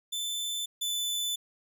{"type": "tone pair in turn", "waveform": "sawtooth", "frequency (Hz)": [3528, 3504], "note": ["A7", "A7"], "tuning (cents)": [4, -8], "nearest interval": "unison", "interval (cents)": 12, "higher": "first", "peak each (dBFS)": [-28, -26], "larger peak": "second", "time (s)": [[0.12, 0.66], [0.81, 1.36]], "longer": "second", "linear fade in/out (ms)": 10, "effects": []}